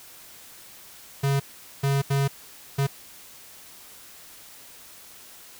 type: tone bursts at uneven times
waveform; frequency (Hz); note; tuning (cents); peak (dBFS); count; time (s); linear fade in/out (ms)
square; 138.59; C#3; 0; -21; 4; 1.23-1.4 / 1.83-2.02 / 2.1-2.28 / 2.78-2.87; 10
effects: white hiss -47 dBFS RMS until 5.59 s